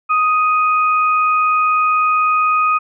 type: tone pair together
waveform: sine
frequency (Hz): 1248 / 2496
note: D#6 / D#7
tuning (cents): +5 / +5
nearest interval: octave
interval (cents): 1200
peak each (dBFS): -12 / -21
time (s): 0.09-2.79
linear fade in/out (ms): 20
effects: none